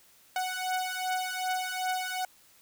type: beating tone pair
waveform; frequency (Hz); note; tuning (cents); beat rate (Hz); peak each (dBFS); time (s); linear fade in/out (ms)
sawtooth; 740 / 742.6; F#5 / F#5; 0 / +6; 2.6; -29 / -29; 0.36-2.25; 2
effects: white hiss -60 dBFS RMS until 2.61 s